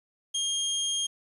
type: tone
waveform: 25% pulse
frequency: 3228 Hz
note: G#7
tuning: 50 cents flat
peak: -23 dBFS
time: 0.34-1.07 s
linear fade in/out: 10 ms
effects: resampled to 32000 Hz + 9-bit